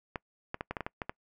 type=clicks; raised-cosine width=0.5 ms; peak=-19 dBFS; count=9; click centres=0.158 / 0.544 / 0.609 / 0.71 / 0.768 / 0.807 / 0.865 / 1.018 / 1.095 s; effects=noise-tail reverb RT60 0.1 s tail -25 dB re dry